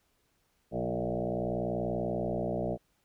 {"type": "tone with frequency modulation", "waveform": "sine", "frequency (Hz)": 394.5, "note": "G4", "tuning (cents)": 11, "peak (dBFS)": -29, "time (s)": [0.71, 2.78], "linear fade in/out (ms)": 50, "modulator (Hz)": 60.5, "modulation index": 4.8, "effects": ["pink hiss -73 dBFS RMS until 3.04 s"]}